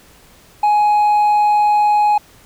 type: tone with hard clipping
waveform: sine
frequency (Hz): 836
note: G#5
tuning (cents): +11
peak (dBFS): -11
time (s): 0.63-2.18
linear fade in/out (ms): 5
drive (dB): 2
effects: pink hiss -47 dBFS RMS until 2.45 s